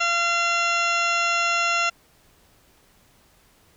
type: harmonic tone with a mistuned harmonic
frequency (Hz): 686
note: F5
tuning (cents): -31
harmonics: 1 / 2 / 3 / 4 / 5 / 6 / 8 / 9 / 10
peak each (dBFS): -29 / -23 / -30 / -24 / -35 / -34 / -35 / -39 / -35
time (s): 0-1.9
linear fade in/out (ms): 10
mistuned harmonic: 8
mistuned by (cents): -51
effects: pink hiss -58 dBFS RMS until 3.76 s